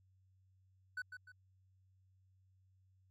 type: tone with echo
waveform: triangle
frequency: 1496 Hz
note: F#6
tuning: 19 cents sharp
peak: -37 dBFS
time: 0.97-1.02 s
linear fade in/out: 5 ms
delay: 150 ms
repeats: 2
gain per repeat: -8 dB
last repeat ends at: 1.32 s
effects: added 94 Hz sine -68 dBFS peak until 3.1 s